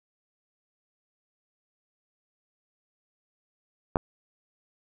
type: clicks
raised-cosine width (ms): 1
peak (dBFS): -7 / -20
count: 2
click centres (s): 3.958 / 3.969
effects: none